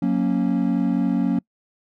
triangle chord, F# major, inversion none, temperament equal with one note detuned, 182.56 / 233.1 / 277.2 Hz, F#3 / A#3 / C#4, -23 / 0 / 0 cents, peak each -20 dBFS, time 0.02-1.39 s, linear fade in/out 5 ms, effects noise-tail reverb RT60 0.1 s tail -26 dB re dry + tanh soft clip ceiling -7 dBFS

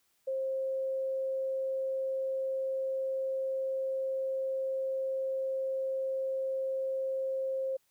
sine tone, 531 Hz, C5, 25 cents sharp, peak -30 dBFS, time 0.27-7.77 s, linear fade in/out 10 ms, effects white hiss -73 dBFS RMS until 7.9 s

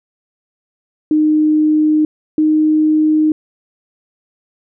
sine tone pair in turn, 306.9 / 309 Hz, D#4 / D#4, -24 / -12 cents, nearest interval unison, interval 12 cents, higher second, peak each -9 dBFS, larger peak neither, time 1.11-2.05 / 2.38-3.32 s, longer neither, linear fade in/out 2 ms, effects none

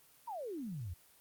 sine exponential sweep, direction down, 987.8 to 77.5 Hz, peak -39 dBFS, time 0.27-0.94 s, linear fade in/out 10 ms, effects white hiss -64 dBFS RMS until 1.2 s + Opus 24 kbps

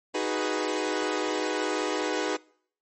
sawtooth chord, G# minor seventh, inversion second, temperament equal, 311.1 / 370 / 415.3 / 493.9 Hz, D#4 / F#4 / G#4 / B4, 0 / 0 / 0 / 0 cents, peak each -28 dBFS, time 0.14-2.37 s, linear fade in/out 10 ms, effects noise-tail reverb RT60 0.6 s tail -24 dB re dry + MP3 32 kbps

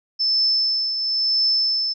sine tone with tremolo, 5270 Hz, E8, 1 cent flat, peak -15 dBFS, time 0.19-1.94 s, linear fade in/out 20 ms, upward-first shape triangle, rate 0.98 Hz, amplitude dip 55%, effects none

